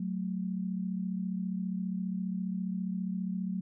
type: tone pair together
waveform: sine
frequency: 185.17 / 220 Hz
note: F#3 / A3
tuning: +2 / 0 cents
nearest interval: minor third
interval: 298 cents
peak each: -32 / -37 dBFS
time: 0-3.61 s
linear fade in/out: 5 ms
effects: none